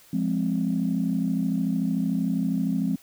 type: chord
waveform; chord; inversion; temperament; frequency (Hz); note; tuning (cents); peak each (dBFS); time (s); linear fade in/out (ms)
sine; F minor; none; equal; 174.61 / 207.7 / 261.6; F3 / Ab3 / C4; 0 / 0 / 0; -26; 0.13-2.96; 5
effects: tanh soft clip ceiling -14 dBFS + white hiss -54 dBFS RMS until 3.02 s